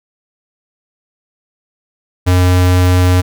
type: tone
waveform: square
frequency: 90.5 Hz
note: F#2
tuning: 38 cents flat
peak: -8 dBFS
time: 2.26-3.22 s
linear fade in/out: 20 ms
effects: none